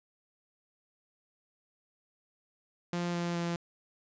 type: tone with pitch steps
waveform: sawtooth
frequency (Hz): 174.1 / 172.6 / 171.11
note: F3 / F3 / F3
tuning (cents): -5 / -20 / -35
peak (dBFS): -27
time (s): 2.93-3.56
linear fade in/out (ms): 2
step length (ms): 210
effects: resampled to 16000 Hz